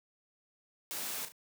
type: noise with echo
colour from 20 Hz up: white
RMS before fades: -39 dBFS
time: 0.91-1.25 s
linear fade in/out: 0 ms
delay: 35 ms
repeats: 2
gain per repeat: -8 dB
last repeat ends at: 1.32 s
effects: high-pass 150 Hz 12 dB/octave

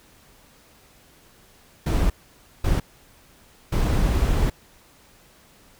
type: noise bursts at uneven times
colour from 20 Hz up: brown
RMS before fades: -20 dBFS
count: 3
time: 1.86-2.1 / 2.64-2.8 / 3.72-4.5 s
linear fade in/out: 5 ms
effects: pink hiss -54 dBFS RMS until 5.79 s

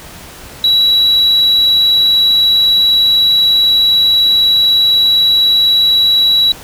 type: tone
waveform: sine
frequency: 3908 Hz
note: B7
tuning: 19 cents flat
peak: -5 dBFS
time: 0.64-6.52 s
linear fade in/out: 2 ms
effects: tanh soft clip ceiling -5 dBFS + pink hiss -33 dBFS RMS until 6.63 s

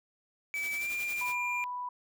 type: tone with pitch glide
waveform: triangle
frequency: 2300 to 2391 Hz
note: D7 to D7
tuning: -37 to +30 cents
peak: -30 dBFS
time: 0.54-1.64 s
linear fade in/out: 0 ms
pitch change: +67 cents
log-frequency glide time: 0.75-0.9 s
type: noise with tremolo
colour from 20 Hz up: white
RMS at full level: -42 dBFS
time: 0.54-1.36 s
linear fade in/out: 50 ms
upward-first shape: sine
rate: 11 Hz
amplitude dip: 60%
type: tone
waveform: sine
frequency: 987.8 Hz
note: B5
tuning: in tune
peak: -34 dBFS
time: 1.21-1.89 s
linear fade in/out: 5 ms
effects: none

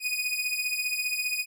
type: beating tone pair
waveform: sawtooth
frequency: 2475 / 2490 Hz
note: D#7 / D#7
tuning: -10 / +1 cents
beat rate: 15 Hz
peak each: -27 dBFS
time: 0-1.46 s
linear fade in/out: 50 ms
effects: none

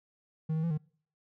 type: tone with pitch steps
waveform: triangle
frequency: 157.9 / 159.3 / 168.1 / 152.7 Hz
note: D#3 / D#3 / E3 / D#3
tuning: +26 / +41 / +34 / -32 cents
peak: -26 dBFS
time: 0.49-0.778 s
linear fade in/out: 10 ms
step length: 72 ms
effects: noise-tail reverb RT60 0.5 s tail -25 dB re dry

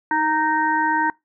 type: harmonic tone with a mistuned harmonic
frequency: 309.5 Hz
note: D#4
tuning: 9 cents flat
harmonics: 1 / 3 / 5 / 6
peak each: -26 / -19 / -24 / -27 dBFS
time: 0.11-1.1 s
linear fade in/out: 2 ms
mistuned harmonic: 1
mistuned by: +27 cents
effects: noise-tail reverb RT60 0.2 s tail -24 dB re dry

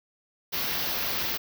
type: band-stop noise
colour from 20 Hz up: white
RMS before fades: -29 dBFS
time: 0.52-1.38 s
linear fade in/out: 20 ms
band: 5700 to 13000 Hz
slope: 48 dB/octave
effects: none

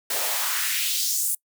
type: noise with high-pass filter sweep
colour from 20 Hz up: white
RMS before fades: -25 dBFS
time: 0.1-1.35 s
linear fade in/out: 5 ms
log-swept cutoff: 410 to 10000 Hz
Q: 2
effects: noise-tail reverb RT60 0.1 s tail -24 dB re dry

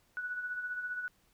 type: tone with tremolo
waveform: sine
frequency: 1476 Hz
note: F#6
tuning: 5 cents flat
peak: -33 dBFS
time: 0.17-1.08 s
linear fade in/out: 0 ms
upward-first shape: sine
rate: 15 Hz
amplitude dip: 50%
effects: pink hiss -70 dBFS RMS until 1.33 s

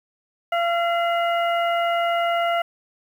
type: harmonic tone with a mistuned harmonic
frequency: 684 Hz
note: F5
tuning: 36 cents flat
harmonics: 1 / 2 / 3 / 4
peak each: -20 / -26 / -30 / -32 dBFS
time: 0.52-2.62 s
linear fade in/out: 5 ms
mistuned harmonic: 4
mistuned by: +80 cents
effects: 8-bit

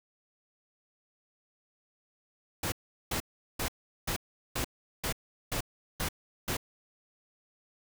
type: noise bursts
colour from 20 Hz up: pink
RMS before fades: -32 dBFS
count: 9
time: 2.63-6.569 s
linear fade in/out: 5 ms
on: 91 ms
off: 390 ms
effects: none

